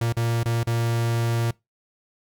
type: tone with dropouts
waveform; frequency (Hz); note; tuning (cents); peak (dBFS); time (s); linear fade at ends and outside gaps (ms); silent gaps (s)
45% pulse; 116.54; A#2; 0; -21; 0.01-1.51; 5; 0.126-0.167 / 0.433-0.456 / 0.633-0.67
effects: noise-tail reverb RT60 0.2 s tail -23 dB re dry